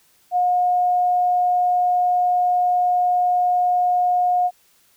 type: tone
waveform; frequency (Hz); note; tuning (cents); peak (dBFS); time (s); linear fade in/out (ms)
sine; 719; F#5; -50; -15; 0.31-4.51; 50
effects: white hiss -58 dBFS RMS until 4.96 s